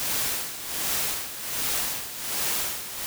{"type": "noise with tremolo", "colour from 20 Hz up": "white", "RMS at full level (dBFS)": -26, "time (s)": [0, 3.06], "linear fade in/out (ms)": 0, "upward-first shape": "sine", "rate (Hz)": 1.3, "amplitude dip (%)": 70, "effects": []}